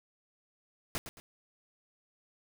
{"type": "noise with echo", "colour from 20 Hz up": "pink", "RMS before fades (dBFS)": -35, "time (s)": [0.95, 0.98], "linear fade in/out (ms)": 0, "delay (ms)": 110, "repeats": 2, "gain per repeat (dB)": -9, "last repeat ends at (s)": 1.2, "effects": []}